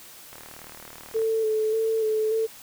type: click train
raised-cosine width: 0.5 ms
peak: -28 dBFS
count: 35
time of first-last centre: 0.33-1.218 s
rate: 38.3 Hz
type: tone with vibrato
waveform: sine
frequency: 440 Hz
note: A4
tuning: in tune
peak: -21 dBFS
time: 1.14-2.47 s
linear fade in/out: 20 ms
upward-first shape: square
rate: 1.7 Hz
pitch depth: 22 cents each way
effects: white hiss -46 dBFS RMS until 2.62 s